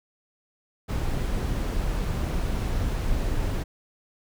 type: noise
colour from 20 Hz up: brown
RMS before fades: -26 dBFS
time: 0.88-3.64 s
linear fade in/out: 20 ms
effects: none